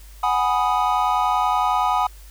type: chord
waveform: triangle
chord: G# minor seventh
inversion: third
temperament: equal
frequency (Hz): 740 / 830.6 / 987.8 / 1244.5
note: F#5 / G#5 / B5 / D#6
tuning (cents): 0 / 0 / 0 / 0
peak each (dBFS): -21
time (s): 0.23-2.07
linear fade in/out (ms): 5
effects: added 50 Hz sine -40 dBFS peak until 2.3 s + white hiss -50 dBFS RMS until 2.3 s